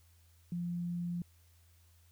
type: tone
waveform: sine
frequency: 173.8 Hz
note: F3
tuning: 8 cents flat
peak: -34 dBFS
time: 0.52-1.22 s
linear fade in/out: 2 ms
effects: added 84 Hz sine -62 dBFS peak until 2.11 s + white hiss -70 dBFS RMS until 2.11 s